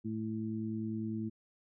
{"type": "harmonic tone", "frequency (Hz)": 110, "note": "A2", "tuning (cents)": 0, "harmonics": [1, 2, 3], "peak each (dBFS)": [-41, -36, -41], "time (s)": [0.04, 1.3], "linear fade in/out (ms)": 20, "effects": []}